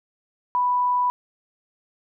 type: tone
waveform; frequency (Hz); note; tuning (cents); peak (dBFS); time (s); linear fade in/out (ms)
sine; 987.8; B5; 0; -18; 0.55-1.1; 0
effects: none